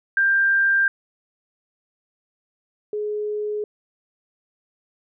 sine tone pair in turn, 1587 / 420.3 Hz, G6 / G#4, +21 / +21 cents, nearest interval octave + major seventh, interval 2300 cents, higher first, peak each -15 / -23 dBFS, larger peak first, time 0.17-0.88 / 2.93-3.64 s, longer neither, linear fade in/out 2 ms, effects none

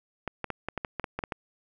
clicks, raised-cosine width 0.5 ms, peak -16 dBFS, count 11, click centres 0.277 / 0.443 / 0.503 / 0.686 / 0.777 / 0.848 / 0.997 / 1.042 / 1.19 / 1.238 / 1.322 s, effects none

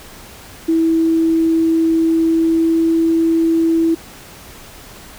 sine tone with pitch glide, 326.2 to 328.3 Hz, E4 to E4, -18 to -7 cents, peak -11 dBFS, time 0.68-3.95 s, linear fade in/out 10 ms, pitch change +11 cents, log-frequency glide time 1.98-2.98 s, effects pink hiss -38 dBFS RMS until 5.18 s

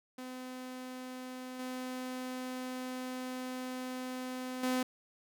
sawtooth tone with level steps, 254.9 Hz, C4, 45 cents flat, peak -38 / -34 / -26 dBFS, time 0.18-4.83 s, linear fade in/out 5 ms, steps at 1.59 / 4.63 s, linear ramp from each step 5 ms, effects none

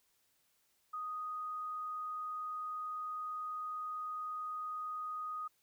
sine tone, 1244.5 Hz, D#6, in tune, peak -38 dBFS, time 0.93-5.48 s, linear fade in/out 10 ms, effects white hiss -75 dBFS RMS until 5.62 s

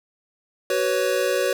square chord, F# suspended fourth, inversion none, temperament equal with one note detuned, 376.2 / 493.9 / 554.4 Hz, F#4 / B4 / C#5, +29 / 0 / 0 cents, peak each -26 / -25 / -24 dBFS, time 0.7-1.53 s, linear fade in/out 2 ms, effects none

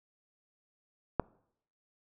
click, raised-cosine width 1 ms, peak -12 dBFS, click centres 1.197 s, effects noise-tail reverb RT60 0.7 s tail -25 dB re dry

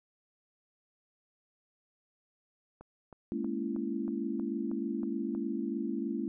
click train, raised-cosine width 1 ms, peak -35 dBFS, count 9, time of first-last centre 2.81-5.35 s, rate 3.15 Hz
sine chord, A# half-diminished seventh, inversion third, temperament just, 209.8 / 233.1 / 279.7 / 335.6 Hz, G#3 / A#3 / C#4 / E4, +18 / 0 / +16 / +31 cents, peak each -37 dBFS, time 3.32-6.28 s, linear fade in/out 0 ms
effects none

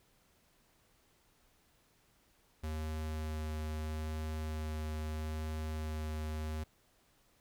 square tone with vibrato, 77.78 Hz, D#2, in tune, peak -37 dBFS, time 2.63-6.64 s, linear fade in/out 10 ms, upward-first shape sine, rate 0.77 Hz, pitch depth 8 cents each way, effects pink hiss -70 dBFS RMS until 7.4 s

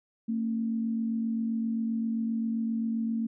sine tone pair together, 225.9 / 273.5 Hz, A3 / C#4, +46 / -23 cents, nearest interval minor third, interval 331 cents, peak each -27 / -38 dBFS, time 0.28-3.27 s, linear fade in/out 10 ms, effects none

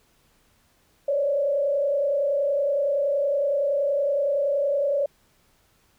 sine tone with frequency modulation, 567 Hz, C#5, 39 cents sharp, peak -20 dBFS, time 1.08-5.06 s, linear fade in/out 5 ms, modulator 30.7 Hz, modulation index 0.86, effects pink hiss -63 dBFS RMS until 5.98 s

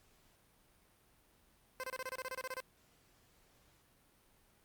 15% pulse tone bursts, 517 Hz, C5, 21 cents flat, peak -33 dBFS, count 13, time 1.8-2.603 s, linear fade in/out 0 ms, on 35 ms, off 29 ms, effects pink hiss -69 dBFS RMS until 4.64 s + Opus 48 kbps

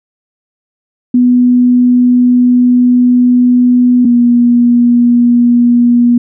sine tone pair in turn, 246.9 / 240.4 Hz, B3 / B3, 0 / -46 cents, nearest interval unison, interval 46 cents, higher first, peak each -4 dBFS, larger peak neither, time 1.14-4.05 / 4.05-6.18 s, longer first, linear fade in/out 5 ms, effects none

